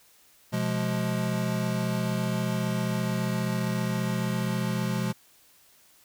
square chord, F diminished, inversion second, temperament just, 125.72 / 174.61 / 209.5 Hz, Cb3 / F3 / Ab3, +31 / 0 / +15 cents, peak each -31 dBFS, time 0.52-5.13 s, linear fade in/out 20 ms, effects white hiss -59 dBFS RMS until 6.04 s

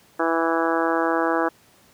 harmonic tone, 164.81 Hz, E3, in tune, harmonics 2 / 3 / 4 / 5 / 6 / 7 / 8 / 9 / 10, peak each -24 / -26 / -27 / -28 / -29 / -29 / -30 / -31 / -31 dBFS, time 0.19-1.49 s, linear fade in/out 10 ms, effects pink hiss -55 dBFS RMS until 1.93 s + high-pass 100 Hz 12 dB/octave

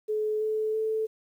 sine tone with pitch steps, 428.6 / 433.6 / 438.6 Hz, A4 / A4 / A4, -45 / -25 / -6 cents, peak -25 dBFS, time 0.08-1.07 s, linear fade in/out 20 ms, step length 330 ms, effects 10-bit

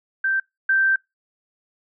sine tone pair in turn, 1564 / 1564 Hz, G6 / G6, -4 / -4 cents, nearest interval unison, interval 0 cents, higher neither, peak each -18 / -15 dBFS, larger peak second, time 0.24-0.4 / 0.69-0.96 s, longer second, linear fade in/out 5 ms, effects noise-tail reverb RT60 0.2 s tail -25 dB re dry

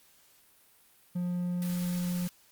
triangle tone, 177.4 Hz, F3, 27 cents sharp, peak -27 dBFS, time 1.15-2.28 s, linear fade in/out 10 ms
white high-pass noise, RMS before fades -44 dBFS, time 1.62-2.29 s, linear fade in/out 0 ms, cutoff 960 Hz, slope 48 dB/octave
effects white hiss -62 dBFS RMS until 2.51 s + Opus 48 kbps

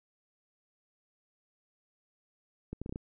clicks, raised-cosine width 3 ms, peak -25 dBFS, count 6, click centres 2.73 / 2.816 / 2.861 / 2.894 / 2.925 / 2.959 s, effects none

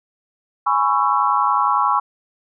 sine chord, C# minor seventh, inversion second, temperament just, 831.5 / 997.9 / 1108.7 / 1330.5 Hz, G#5 / B5 / C#6 / E6, +2 / +18 / 0 / +16 cents, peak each -21 / -20 / -18 / -22 dBFS, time 0.66-2 s, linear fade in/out 10 ms, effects none

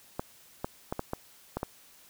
clicks, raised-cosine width 1 ms, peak -17 dBFS, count 7, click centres 0.195 / 0.645 / 0.925 / 0.994 / 1.134 / 1.57 / 1.631 s, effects white hiss -57 dBFS RMS until 2.09 s

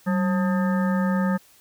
harmonic tone with a mistuned harmonic, 178.6 Hz, F3, 39 cents sharp, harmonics 1 / 3 / 5 / 7 / 9 / 10, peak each -20 / -30 / -33 / -33 / -36 / -37 dBFS, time 0.06-1.38 s, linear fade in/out 20 ms, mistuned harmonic 1, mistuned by +110 cents, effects white hiss -55 dBFS RMS until 1.6 s

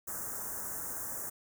white band-stop noise, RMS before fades -39 dBFS, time 0.07-1.3 s, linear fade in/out 10 ms, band 1700 to 6300 Hz, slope 48 dB/octave, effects none

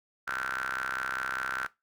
sawtooth ring-modulated tone, 65 Hz, C2, 11 cents flat, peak -24 dBFS, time 0.27-1.67 s, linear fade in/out 10 ms, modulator 1450 Hz, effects noise-tail reverb RT60 0.2 s tail -18 dB re dry

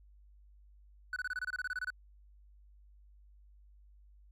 triangle tone bursts, 1490 Hz, F#6, 12 cents sharp, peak -32 dBFS, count 14, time 1.13-1.903 s, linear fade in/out 2 ms, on 32 ms, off 25 ms, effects added 50 Hz sine -57 dBFS peak until 4.31 s

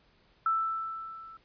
sine tone with level ramp, 1324 Hz, E6, 7 cents sharp, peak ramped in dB -23 to -46 dBFS, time 0.46-1.37 s, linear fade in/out 2 ms, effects pink hiss -65 dBFS RMS until 1.44 s + resampled to 11025 Hz

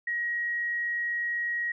sine tone, 1896 Hz, A#6, 29 cents sharp, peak -27 dBFS, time 0.07-1.72 s, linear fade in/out 5 ms, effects none

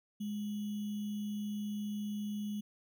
sine tone with sample-and-hold, 207.7 Hz, G#3, in tune, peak -35 dBFS, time 0.2-2.61 s, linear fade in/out 10 ms, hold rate 3150 Hz, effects none

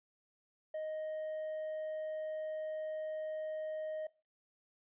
triangle tone with hard clipping, 623 Hz, D#5, 2 cents sharp, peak -36 dBFS, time 0.74-4.07 s, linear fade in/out 5 ms, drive 1 dB, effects noise-tail reverb RT60 0.3 s tail -20 dB re dry + resampled to 8000 Hz

